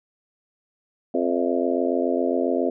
harmonic tone with a mistuned harmonic, 87.31 Hz, F2, in tune, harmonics 3 / 4 / 5 / 6 / 7 / 8, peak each -25 / -26 / -27 / -28 / -28 / -29 dBFS, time 1.14-2.7 s, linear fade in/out 5 ms, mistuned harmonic 8, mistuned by -72 cents, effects none

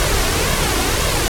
pink noise with flanger, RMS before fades -17 dBFS, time 0-1.28 s, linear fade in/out 0 ms, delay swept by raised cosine 1.8 to 2.8 ms, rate 1.9 Hz, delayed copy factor +0.5, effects low-pass 12000 Hz 12 dB/octave

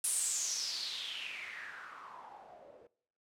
blue noise with low-pass filter sweep, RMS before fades -40 dBFS, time 0.04-2.87 s, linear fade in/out 2 ms, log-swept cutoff 10000 to 470 Hz, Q 5.8, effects noise-tail reverb RT60 0.7 s tail -22 dB re dry

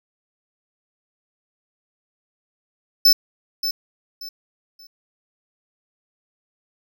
square tone with echo, 5274 Hz, E8, in tune, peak -10 dBFS, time 3.05-3.13 s, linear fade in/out 5 ms, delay 580 ms, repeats 3, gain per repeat -11 dB, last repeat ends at 4.87 s, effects none

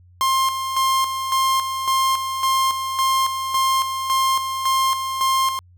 45% pulse tone with tremolo, 1059 Hz, C6, 21 cents sharp, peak -16 dBFS, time 0.21-5.59 s, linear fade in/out 0 ms, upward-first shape square, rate 1.8 Hz, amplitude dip 55%, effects added 89 Hz sine -47 dBFS peak until 5.77 s

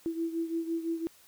sine beating tone pair, 329.6 / 335.5 Hz, E4 / E4, 0 / +31 cents, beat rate 5.9 Hz, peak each -31 / -36 dBFS, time 0.06-1.07 s, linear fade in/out 0 ms, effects white hiss -59 dBFS RMS until 1.27 s

